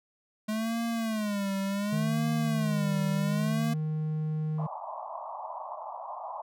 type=tone with vibrato; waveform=square; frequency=212.5 Hz; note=G#3; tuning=40 cents sharp; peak=-29 dBFS; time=0.48-3.74 s; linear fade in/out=10 ms; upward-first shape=sine; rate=0.68 Hz; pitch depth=150 cents each way
type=tone; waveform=triangle; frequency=155.1 Hz; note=D#3; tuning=5 cents flat; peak=-26 dBFS; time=1.92-4.67 s; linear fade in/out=10 ms
type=band-pass noise; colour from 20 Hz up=white; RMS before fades=-39 dBFS; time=4.58-6.42 s; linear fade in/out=10 ms; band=600 to 1100 Hz; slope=96 dB/octave
effects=none